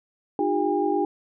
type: tone cluster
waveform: sine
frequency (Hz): 305.6 / 356.2 / 402.8 / 808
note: D#4 / F4 / G4 / G#5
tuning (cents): -31 / +34 / +47 / -48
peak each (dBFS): -26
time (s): 0.39-1.05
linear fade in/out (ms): 2
effects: none